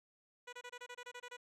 10% pulse tone bursts, 490 Hz, B4, 14 cents flat, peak -38 dBFS, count 11, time 0.47-1.369 s, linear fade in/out 10 ms, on 59 ms, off 25 ms, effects low-pass 7000 Hz 12 dB/octave

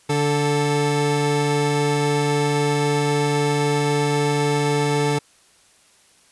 30% pulse tone pair together, 145.4 / 440 Hz, D3 / A4, -17 / 0 cents, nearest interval octave + perfect fifth, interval 1917 cents, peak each -18 dBFS, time 0.09-5.19 s, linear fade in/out 10 ms, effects white hiss -55 dBFS RMS until 6.31 s + resampled to 24000 Hz

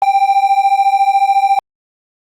triangle beating tone pair, 782 / 796 Hz, G5 / G5, -4 / +26 cents, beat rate 14 Hz, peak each -10 dBFS, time 0.02-1.59 s, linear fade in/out 2 ms, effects Opus 24 kbps

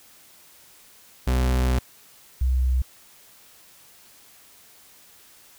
40% pulse / sine tone pair in turn, 63.1 / 63.83 Hz, B1 / C2, +38 / -42 cents, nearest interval unison, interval 20 cents, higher second, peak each -18 dBFS, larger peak neither, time 1.27-1.79 / 2.41-2.82 s, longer first, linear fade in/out 5 ms, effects white hiss -52 dBFS RMS until 5.58 s

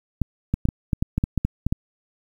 clicks, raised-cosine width 5 ms, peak -8 dBFS, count 12, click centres 0.217 / 0.54 / 0.654 / 0.688 / 0.932 / 1.025 / 1.18 / 1.239 / 1.377 / 1.45 / 1.666 / 1.725 s, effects 8-bit

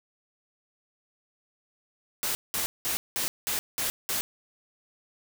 white noise bursts, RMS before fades -29 dBFS, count 7, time 2.23-4.21 s, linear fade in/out 0 ms, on 120 ms, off 190 ms, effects none

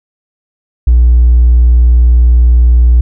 sine tone with hard clipping, 60 Hz, B1, 49 cents flat, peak -3 dBFS, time 0.87-3.01 s, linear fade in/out 5 ms, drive 1 dB, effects none

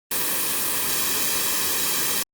white noise with comb filter, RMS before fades -23 dBFS, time 0.11-2.23 s, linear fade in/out 5 ms, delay 1.4 ms, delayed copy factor -0.65, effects Opus 32 kbps

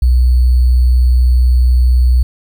sine tone with sample-and-hold, 62.1 Hz, B1, 10 cents sharp, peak -6 dBFS, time 0.02-2.23 s, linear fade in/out 5 ms, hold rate 4410 Hz, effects none

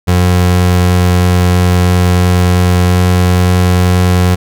30% pulse tone with pitch glide, 89.7 to 90.22 Hz, F2 to F#2, +47 to -43 cents, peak -4 dBFS, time 0.07-4.36 s, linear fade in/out 20 ms, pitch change +10 cents, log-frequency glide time 2.82-3.2 s, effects none

